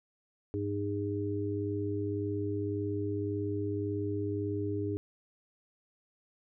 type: harmonic tone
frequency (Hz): 101.8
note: G#2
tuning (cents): -34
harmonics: 1 / 3 / 4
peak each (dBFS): -35 / -35 / -35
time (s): 0.54-4.97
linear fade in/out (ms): 0
effects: none